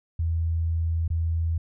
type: tone with dropouts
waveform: sine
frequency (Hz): 82.41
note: E2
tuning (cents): 0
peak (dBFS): -22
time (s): 0.19-1.58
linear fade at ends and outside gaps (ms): 5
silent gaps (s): 1.079-1.102
effects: none